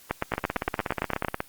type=two click trains; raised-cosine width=0.5 ms; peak=-9 / -11 dBFS; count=11 / 19; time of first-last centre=0.11-1.248 / 0.32-1.404 s; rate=8.79 / 16.6 Hz; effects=white hiss -53 dBFS RMS until 1.48 s + Opus 48 kbps